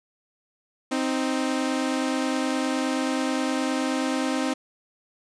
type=tone pair together; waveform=sawtooth; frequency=261.6 / 311.1 Hz; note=C4 / D#4; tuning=0 / 0 cents; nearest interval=minor third; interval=300 cents; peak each=-21 / -24 dBFS; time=0.91-4.54 s; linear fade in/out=10 ms; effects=resampled to 22050 Hz + 9-bit